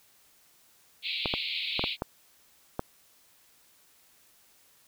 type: band-pass noise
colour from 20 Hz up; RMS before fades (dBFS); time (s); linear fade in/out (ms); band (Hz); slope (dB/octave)
white; -33; 1.02-1.97; 50; 2200 to 4300; 96
type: clicks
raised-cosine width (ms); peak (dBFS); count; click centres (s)
1; -15; 6; 1.258 / 1.339 / 1.794 / 1.84 / 2.021 / 2.794
effects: white hiss -62 dBFS RMS until 4.87 s